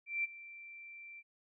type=tone with ADSR envelope; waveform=sine; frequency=2349 Hz; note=D7; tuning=in tune; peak=-30 dBFS; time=0.06-1.23 s; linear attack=180 ms; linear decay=21 ms; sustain=-18 dB; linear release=43 ms; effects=none